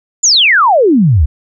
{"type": "exponential sweep", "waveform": "sine", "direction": "down", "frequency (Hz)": [7310, 64.4], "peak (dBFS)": -5, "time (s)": [0.23, 1.26], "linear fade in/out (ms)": 10, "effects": []}